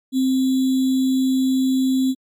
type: tone with sample-and-hold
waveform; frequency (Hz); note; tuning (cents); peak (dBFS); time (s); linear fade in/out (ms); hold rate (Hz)
sine; 261.6; C4; 0; -15; 0.12-2.15; 50; 3675
effects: MP3 96 kbps